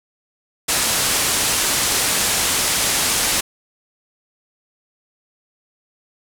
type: low-pass noise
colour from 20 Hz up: white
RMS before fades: -19 dBFS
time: 0.68-3.41 s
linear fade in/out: 10 ms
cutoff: 11000 Hz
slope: 24 dB/octave
effects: none